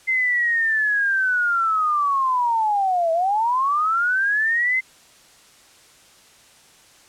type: linear two-way sweep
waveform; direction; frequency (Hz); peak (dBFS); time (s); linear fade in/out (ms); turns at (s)
sine; down then up; 2081 to 644 to 2081; -17; 0.07-4.81; 20; 3.12
effects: white hiss -51 dBFS RMS until 7.08 s + low-pass 9000 Hz 12 dB/octave